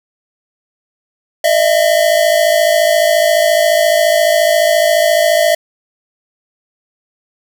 square tone pair together, 611 / 665.4 Hz, D#5 / E5, -32 / +16 cents, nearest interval minor second, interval 148 cents, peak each -13 / -12 dBFS, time 1.44-5.55 s, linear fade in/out 5 ms, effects none

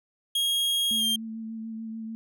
45% pulse tone with pitch glide, 3272 to 3188 Hz, G#7 to G7, -26 to +28 cents, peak -23 dBFS, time 0.35-1.16 s, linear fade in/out 5 ms, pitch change -46 cents, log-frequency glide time 0.98-1.04 s
sine tone with vibrato, 223.2 Hz, A3, 25 cents sharp, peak -33 dBFS, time 0.91-2.15 s, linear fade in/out 0 ms, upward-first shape sine, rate 6.8 Hz, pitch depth 18 cents each way
effects none

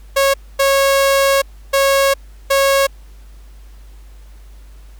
sawtooth tone bursts at uneven times, 549 Hz, C#5, 17 cents flat, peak -7 dBFS, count 4, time 0.16-0.34 / 0.59-1.42 / 1.73-2.14 / 2.5-2.87 s, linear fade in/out 10 ms, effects added 50 Hz sine -36 dBFS peak until 4.99 s + pink hiss -52 dBFS RMS until 4.99 s

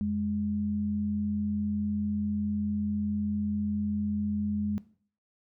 sine tone pair together, 87.66 / 207.7 Hz, F2 / G#3, +7 / 0 cents, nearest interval octave + minor third, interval 1493 cents, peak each -36 / -27 dBFS, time 0.01-4.78 s, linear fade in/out 0 ms, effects noise-tail reverb RT60 0.5 s tail -18 dB re dry

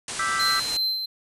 white low-pass noise, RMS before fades -33 dBFS, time 0.08-0.77 s, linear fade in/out 2 ms, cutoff 10000 Hz, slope 96 dB/octave
triangle chord, E minor seventh, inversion third, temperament equal, 1174.7 / 1318.5 / 1568 / 1975.5 Hz, D6 / E6 / G6 / B6, 0 / 0 / 0 / 0 cents, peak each -29 / -25 / -27 / -28 dBFS, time 0.19-0.6 s, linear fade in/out 5 ms
triangle tone with tremolo, 4100 Hz, C8, 36 cents flat, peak -20 dBFS, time 0.39-1.06 s, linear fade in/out 10 ms, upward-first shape sine, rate 2.8 Hz, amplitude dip 50%
effects none

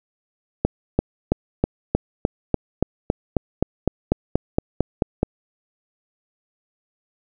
accelerating click train, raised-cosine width 2 ms, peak -3 dBFS, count 18, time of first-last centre 0.65-5.231 s, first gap 340 ms, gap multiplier 0.97, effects none

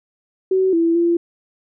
sine tone with pitch steps, 377.5 / 333 / 341.2 Hz, F#4 / E4 / F4, +35 / +18 / -40 cents, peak -13 dBFS, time 0.51-1.17 s, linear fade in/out 5 ms, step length 220 ms, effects none

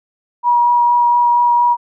sine tone with vibrato, 960 Hz, B5, 49 cents flat, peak -9 dBFS, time 0.43-1.77 s, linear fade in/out 50 ms, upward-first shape sine, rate 4.3 Hz, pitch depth 9 cents each way, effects none

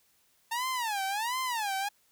sawtooth tone with vibrato, 895 Hz, A5, 29 cents sharp, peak -26 dBFS, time 0.51-1.89 s, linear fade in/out 10 ms, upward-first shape sine, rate 1.4 Hz, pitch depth 260 cents each way, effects white hiss -68 dBFS RMS until 2.11 s

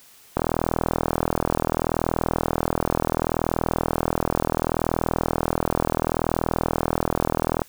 click train, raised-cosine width 1 ms, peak -6 dBFS, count 296, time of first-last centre 0.37-7.618 s, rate 40.7 Hz, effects white hiss -51 dBFS RMS until 7.68 s

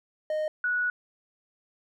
triangle / sine tone pair in turn, 617 / 1467.5 Hz, D#5 / F#6, -15 / -15 cents, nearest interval octave + minor third, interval 1500 cents, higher second, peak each -24 dBFS, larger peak neither, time 0.3-0.48 / 0.64-0.9 s, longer second, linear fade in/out 2 ms, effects none

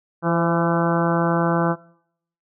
harmonic tone with a mistuned harmonic, 168.4 Hz, E3, 37 cents sharp, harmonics 1 / 2 / 3 / 4 / 5 / 6 / 7 / 8 / 9, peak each -21 / -24 / -26 / -27 / -28 / -29 / -29 / -30 / -31 dBFS, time 0.22-1.76 s, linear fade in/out 50 ms, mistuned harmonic 3, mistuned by +28 cents, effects noise-tail reverb RT60 0.7 s tail -22 dB re dry

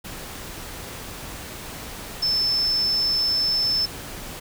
sine tone in noise, 5274 Hz, E8, in tune, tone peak -19 dBFS, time 2.22-3.86 s, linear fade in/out 10 ms, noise pink, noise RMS -36 dBFS, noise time 0.04-4.4 s, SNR +14 dB, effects none

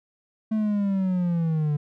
triangle linear sweep, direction down, 220 to 145.2 Hz, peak -19 dBFS, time 0.51-1.77 s, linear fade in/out 10 ms, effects none

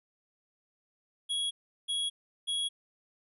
square tone bursts, 3326 Hz, G#7, 2 cents sharp, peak -30 dBFS, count 3, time 1.29-2.69 s, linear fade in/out 20 ms, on 220 ms, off 370 ms, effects resampled to 32000 Hz

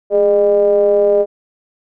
triangle ring-modulated tone, 98 Hz, G2, in tune, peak -4 dBFS, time 0.1-1.26 s, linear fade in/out 50 ms, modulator 509 Hz, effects none

